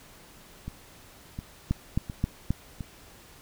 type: two click trains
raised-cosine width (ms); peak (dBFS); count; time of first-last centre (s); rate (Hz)
5; -22 / -12; 4 / 4; 0.68-2.808 / 1.71-2.506; 1.41 / 3.77
effects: pink hiss -52 dBFS RMS until 3.41 s